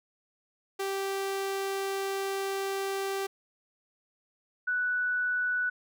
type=tone pair in turn; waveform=sawtooth / sine; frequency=390.6 / 1481.5 Hz; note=G4 / F#6; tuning=-6 / +2 cents; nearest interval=octave + major seventh; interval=2308 cents; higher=second; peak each=-26 dBFS; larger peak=neither; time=0.79-3.27 / 4.67-5.7 s; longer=first; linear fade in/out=10 ms; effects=none